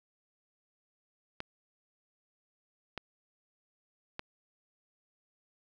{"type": "clicks", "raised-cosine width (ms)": 0.3, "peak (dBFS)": -21, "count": 3, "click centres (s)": [1.404, 2.977, 4.194], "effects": []}